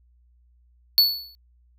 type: tone with exponential decay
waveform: square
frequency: 4435 Hz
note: C#8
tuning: in tune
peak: -11 dBFS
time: 0.98-1.35 s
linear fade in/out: 0 ms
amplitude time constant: 80 ms
effects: added 60 Hz sine -56 dBFS peak until 1.78 s